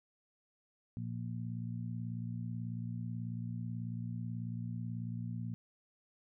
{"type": "harmonic tone", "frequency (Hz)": 58.27, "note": "A#1", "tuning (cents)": 0, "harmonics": [2, 3, 4], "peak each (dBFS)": [-39, -43, -45], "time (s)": [0.97, 5.54], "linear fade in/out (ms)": 0, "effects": []}